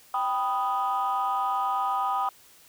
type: chord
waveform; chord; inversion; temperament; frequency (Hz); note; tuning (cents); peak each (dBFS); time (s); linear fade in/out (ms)
sine; G augmented; none; equal; 784 / 987.8 / 1244.5; G5 / B5 / D#6; 0 / 0 / 0; -27 / -28 / -27; 0.14-2.29; 2
effects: tanh soft clip ceiling -18 dBFS + white hiss -55 dBFS RMS until 2.68 s